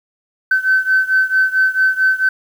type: beating tone pair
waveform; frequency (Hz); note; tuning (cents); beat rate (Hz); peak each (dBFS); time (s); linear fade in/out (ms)
sine; 1529 / 1533.5; G6 / G6; -44 / -38; 4.5; -13 / -15; 0.51-2.29; 5
effects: tanh soft clip ceiling -5 dBFS + 7-bit